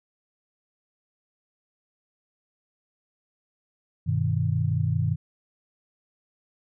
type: chord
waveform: sine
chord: G augmented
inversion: none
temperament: equal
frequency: 98 / 123.47 / 155.56 Hz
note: G2 / B2 / D#3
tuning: 0 / 0 / 0 cents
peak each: -26 dBFS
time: 4.06-5.16 s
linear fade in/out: 20 ms
effects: none